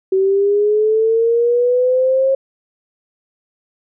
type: linear sweep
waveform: sine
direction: up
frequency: 378 to 540 Hz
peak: -11 dBFS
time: 0.12-2.35 s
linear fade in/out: 5 ms
effects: none